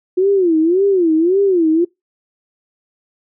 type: tone with vibrato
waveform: sine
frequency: 355.1 Hz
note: F4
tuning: 29 cents sharp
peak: -10 dBFS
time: 0.17-1.85 s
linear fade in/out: 10 ms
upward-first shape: sine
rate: 1.8 Hz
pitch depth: 210 cents each way
effects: noise-tail reverb RT60 0.2 s tail -26 dB re dry